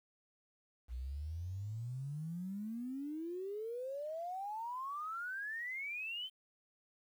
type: exponential sweep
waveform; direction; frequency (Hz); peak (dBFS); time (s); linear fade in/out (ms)
sine; up; 58.27 to 3136; -39; 0.88-6.3; 50
effects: 11-bit